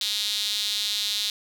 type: tone with high-pass filter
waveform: sawtooth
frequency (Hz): 207.7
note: G#3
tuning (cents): 0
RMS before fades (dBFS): -27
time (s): 0.01-1.3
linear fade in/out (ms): 2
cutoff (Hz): 3800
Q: 5
effects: none